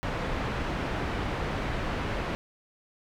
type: low-pass noise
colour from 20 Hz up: pink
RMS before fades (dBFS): -31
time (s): 0.03-2.35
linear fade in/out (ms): 0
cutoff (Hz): 2300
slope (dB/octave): 12
effects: none